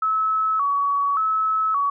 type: tone with vibrato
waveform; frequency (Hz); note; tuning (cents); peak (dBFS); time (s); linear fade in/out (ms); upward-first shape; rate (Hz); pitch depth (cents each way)
sine; 1210; D#6; -49; -18; 0.02-1.9; 5; square; 0.87; 120
effects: none